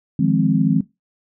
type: chord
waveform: sine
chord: F minor seventh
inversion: third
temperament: equal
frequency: 155.56 / 174.61 / 207.7 / 261.6 Hz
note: Eb3 / F3 / Ab3 / C4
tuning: 0 / 0 / 0 / 0 cents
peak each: -19 dBFS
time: 0.19-0.81 s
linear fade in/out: 5 ms
effects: noise-tail reverb RT60 0.2 s tail -19 dB re dry